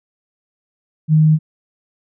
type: tone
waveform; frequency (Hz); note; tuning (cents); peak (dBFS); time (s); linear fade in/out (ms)
sine; 155.56; D#3; 0; -8; 1.08-1.39; 50
effects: none